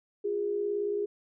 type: tone pair together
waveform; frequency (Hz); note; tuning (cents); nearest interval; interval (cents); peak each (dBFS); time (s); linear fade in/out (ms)
sine; 351.4 / 410; F4 / G#4; +11 / -22; minor third; 267; -36 / -28; 0.24-1.06; 10
effects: none